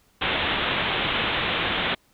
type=low-pass noise; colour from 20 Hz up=white; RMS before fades=-25 dBFS; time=0.21-1.95 s; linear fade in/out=10 ms; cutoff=3700 Hz; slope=96 dB/octave; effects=pink hiss -62 dBFS RMS until 2.13 s